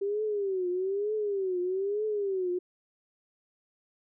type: tone with vibrato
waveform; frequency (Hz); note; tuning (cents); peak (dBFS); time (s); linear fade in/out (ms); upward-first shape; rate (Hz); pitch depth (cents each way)
sine; 392; G4; 0; -27; 0.01-2.59; 10; triangle; 1.1; 180
effects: none